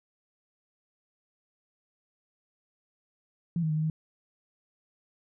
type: tone with pitch steps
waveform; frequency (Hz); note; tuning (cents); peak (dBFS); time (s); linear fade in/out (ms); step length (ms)
sine; 169.8 / 158 / 153.9 / 156 / 157.6; F3 / D#3 / D#3 / D#3 / D#3; -48 / +27 / -19 / +5 / +23; -25; 3.56-3.9; 2; 68
effects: none